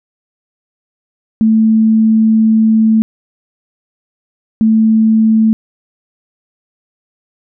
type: tone bursts at uneven times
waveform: sine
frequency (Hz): 220.7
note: A3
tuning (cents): +5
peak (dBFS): -6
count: 2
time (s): 1.41-3.02 / 4.61-5.53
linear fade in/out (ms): 0
effects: none